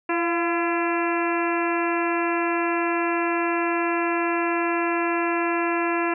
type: harmonic tone with a mistuned harmonic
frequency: 338.9 Hz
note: E4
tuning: 48 cents sharp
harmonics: 1 / 2 / 3 / 4 / 5 / 6 / 7 / 8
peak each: -24 / -29 / -28 / -32 / -31 / -36 / -33 / -34 dBFS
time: 0.09-6.14 s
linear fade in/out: 5 ms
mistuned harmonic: 2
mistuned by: +39 cents
effects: none